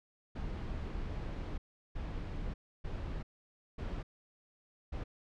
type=noise bursts at uneven times; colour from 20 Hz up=brown; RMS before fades=-39 dBFS; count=5; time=0.35-1.58 / 1.95-2.54 / 2.84-3.23 / 3.78-4.03 / 4.92-5.04 s; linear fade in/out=10 ms; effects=low-pass 4000 Hz 12 dB/octave